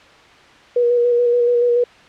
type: tone with vibrato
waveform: sine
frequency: 481.6 Hz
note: B4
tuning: 44 cents flat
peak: -12 dBFS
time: 0.76-1.84 s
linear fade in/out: 5 ms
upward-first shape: square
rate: 7 Hz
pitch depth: 17 cents each way
effects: white hiss -45 dBFS RMS until 2.08 s + low-pass 3000 Hz 12 dB/octave